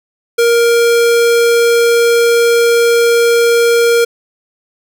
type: tone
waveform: square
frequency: 468.7 Hz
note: A#4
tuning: 9 cents sharp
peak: -8 dBFS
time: 0.38-4.05 s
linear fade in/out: 10 ms
effects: none